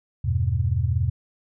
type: chord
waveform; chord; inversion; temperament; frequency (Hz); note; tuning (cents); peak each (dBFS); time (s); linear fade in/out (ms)
sine; E minor; none; just; 82.41 / 98.89 / 123.61; E2 / G2 / B2; 0 / +16 / +2; -24; 0.24-1.1; 10
effects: none